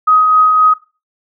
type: tone with tremolo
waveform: sine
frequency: 1258 Hz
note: D#6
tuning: 19 cents sharp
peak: -5 dBFS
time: 0.07-0.74 s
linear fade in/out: 10 ms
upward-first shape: triangle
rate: 3.8 Hz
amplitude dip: 35%
effects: noise-tail reverb RT60 0.3 s tail -17 dB re dry